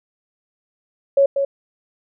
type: tone with echo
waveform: sine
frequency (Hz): 554.4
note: C#5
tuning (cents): 0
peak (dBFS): -10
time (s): 1.17-1.26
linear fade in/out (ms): 5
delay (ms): 190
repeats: 1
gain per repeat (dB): -6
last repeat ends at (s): 1.45
effects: none